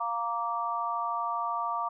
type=chord; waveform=sine; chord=Bb major; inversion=second; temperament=just; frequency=699.2 / 932.3 / 1165.4 Hz; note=F5 / Bb5 / D6; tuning=+2 / 0 / -14 cents; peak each=-35 / -33 / -31 dBFS; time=0-1.89 s; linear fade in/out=10 ms; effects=none